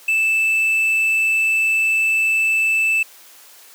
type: tone with quantisation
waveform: triangle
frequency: 2637 Hz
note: E7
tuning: in tune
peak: -13 dBFS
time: 0.08-3.03 s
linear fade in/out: 5 ms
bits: 7
effects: white hiss -45 dBFS RMS until 3.74 s + high-pass 400 Hz 12 dB/octave